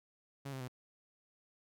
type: tone with pitch steps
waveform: sawtooth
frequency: 138.59 / 132.33 / 126.36 Hz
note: C#3 / C3 / B2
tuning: 0 / +20 / +40 cents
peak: -37 dBFS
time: 0.45-0.681 s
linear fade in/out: 10 ms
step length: 77 ms
effects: none